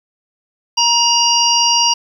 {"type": "harmonic tone", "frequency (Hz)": 945, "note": "A#5", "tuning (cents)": 23, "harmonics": [1, 3, 5, 6], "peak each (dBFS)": [-16, -16, -16, -16], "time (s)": [0.77, 1.94], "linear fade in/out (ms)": 10, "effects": ["7-bit"]}